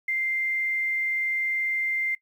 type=tone with quantisation; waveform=sine; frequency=2093 Hz; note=C7; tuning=in tune; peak=-24 dBFS; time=0.08-2.15 s; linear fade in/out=5 ms; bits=9; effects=noise-tail reverb RT60 0.1 s tail -19 dB re dry